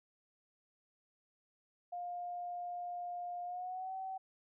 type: tone with pitch glide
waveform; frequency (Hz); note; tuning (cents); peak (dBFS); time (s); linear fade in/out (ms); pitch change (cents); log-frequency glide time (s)
sine; 707 to 762.1; F5 to G5; +21 to -49; -39; 1.92-4.18; 10; +130; 3.44-3.94
effects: none